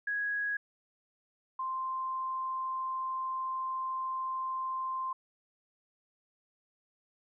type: tone pair in turn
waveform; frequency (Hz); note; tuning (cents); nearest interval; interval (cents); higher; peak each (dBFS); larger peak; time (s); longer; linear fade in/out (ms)
sine; 1661.2 / 1045.6; G#6 / C6; 0 / -1; minor sixth; 801; first; -30 / -32; first; 0.07-0.57 / 1.59-5.13; second; 5
effects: none